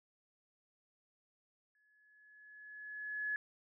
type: tone with exponential growth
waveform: sine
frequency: 1700 Hz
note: G#6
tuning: 40 cents sharp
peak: -33 dBFS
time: 1.75-3.36 s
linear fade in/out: 1 ms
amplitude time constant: 350 ms
effects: none